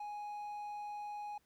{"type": "tone", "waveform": "triangle", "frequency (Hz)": 830.6, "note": "G#5", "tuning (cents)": 0, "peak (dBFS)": -39, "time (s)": [0, 1.38], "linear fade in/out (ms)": 5, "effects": ["pink hiss -75 dBFS RMS until 1.45 s"]}